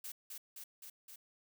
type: noise with echo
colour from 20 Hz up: blue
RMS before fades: -45 dBFS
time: 0.04-0.12 s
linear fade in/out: 5 ms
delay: 260 ms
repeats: 4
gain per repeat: -2 dB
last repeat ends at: 1.16 s
effects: none